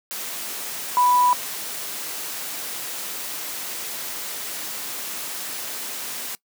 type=tone in noise; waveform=sine; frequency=987.8 Hz; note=B5; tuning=in tune; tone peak=-15 dBFS; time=0.97-1.33 s; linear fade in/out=0 ms; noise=white; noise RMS=-31 dBFS; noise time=0.11-6.35 s; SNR=+13 dB; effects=noise-tail reverb RT60 0.1 s tail -21 dB re dry + high-pass 200 Hz 12 dB/octave